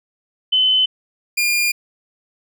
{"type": "tone pair in turn", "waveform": ["sine", "sawtooth"], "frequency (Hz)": [3038, 2411], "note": ["F#7", "D7"], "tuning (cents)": [45, 45], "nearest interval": "major third", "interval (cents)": 400, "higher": "first", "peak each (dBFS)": -12, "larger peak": "neither", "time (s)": [[0.52, 0.86], [1.37, 1.72]], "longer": "second", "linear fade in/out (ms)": 10, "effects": []}